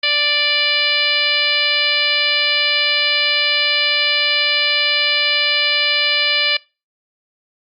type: harmonic tone with a mistuned harmonic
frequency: 587.3 Hz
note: D5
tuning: in tune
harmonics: 1 / 2 / 3 / 4 / 5 / 6 / 7 / 8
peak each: -28 / -31 / -24 / -19 / -20 / -23 / -22 / -24 dBFS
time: 0.03-6.57 s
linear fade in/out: 5 ms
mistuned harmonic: 8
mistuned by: +59 cents
effects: noise-tail reverb RT60 0.3 s tail -24 dB re dry + Opus 48 kbps